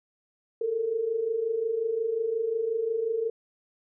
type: tone pair together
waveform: sine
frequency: 430.1 / 455.7 Hz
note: A4 / A#4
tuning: -39 / -39 cents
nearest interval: minor second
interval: 100 cents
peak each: -32 / -26 dBFS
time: 0.61-3.3 s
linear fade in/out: 5 ms
effects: none